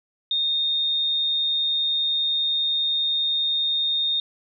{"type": "tone", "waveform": "sine", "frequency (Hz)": 3675, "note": "A#7", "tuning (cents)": -25, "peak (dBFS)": -20, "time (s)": [0.31, 4.2], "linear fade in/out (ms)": 2, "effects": []}